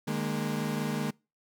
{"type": "chord", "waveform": "35% pulse", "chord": "D# suspended fourth", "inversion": "none", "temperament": "equal with one note detuned", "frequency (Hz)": [151.57, 207.7, 233.1], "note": ["D#3", "G#3", "A#3"], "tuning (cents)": [-45, 0, 0], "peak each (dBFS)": -32, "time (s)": [0.07, 1.11], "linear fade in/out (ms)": 10, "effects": ["noise-tail reverb RT60 0.3 s tail -26 dB re dry"]}